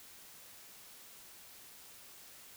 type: silence
effects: white hiss -55 dBFS RMS until 2.56 s